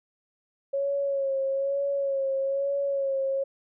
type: tone with vibrato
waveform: sine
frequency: 550 Hz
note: C#5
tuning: 14 cents flat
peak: -24 dBFS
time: 0.73-3.44 s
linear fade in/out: 10 ms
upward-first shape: sine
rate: 1.1 Hz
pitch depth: 35 cents each way
effects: none